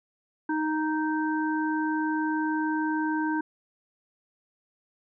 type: harmonic tone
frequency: 311.1 Hz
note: D#4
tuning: in tune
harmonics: 1 / 3 / 5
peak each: -26 / -31 / -33 dBFS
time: 0.49-3.41 s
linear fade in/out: 5 ms
effects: none